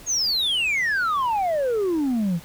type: exponential sweep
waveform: sine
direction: down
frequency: 6690 to 159.7 Hz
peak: -17 dBFS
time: 0.06-2.4 s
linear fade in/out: 50 ms
effects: tanh soft clip ceiling -19 dBFS + pink hiss -45 dBFS RMS until 2.44 s